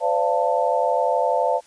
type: tone cluster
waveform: sine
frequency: 511 / 583 / 690 / 888 Hz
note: C5 / D5 / F5 / A5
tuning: -41 / -13 / -21 / +16 cents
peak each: -23 dBFS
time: 0-1.61 s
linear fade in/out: 50 ms
effects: white hiss -53 dBFS RMS until 1.66 s + resampled to 22050 Hz